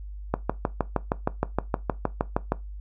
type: click train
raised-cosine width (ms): 1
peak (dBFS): -8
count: 15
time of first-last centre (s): 0.34-2.521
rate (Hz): 6.42
effects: noise-tail reverb RT60 0.2 s tail -18 dB re dry + added 50 Hz sine -35 dBFS peak until 2.8 s